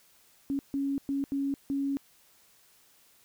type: tone bursts at uneven times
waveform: sine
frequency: 277.2 Hz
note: C#4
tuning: in tune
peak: -27 dBFS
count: 5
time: 0.5-0.59 / 0.74-0.98 / 1.09-1.24 / 1.32-1.54 / 1.7-1.97 s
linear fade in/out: 0 ms
effects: white hiss -62 dBFS RMS until 3.24 s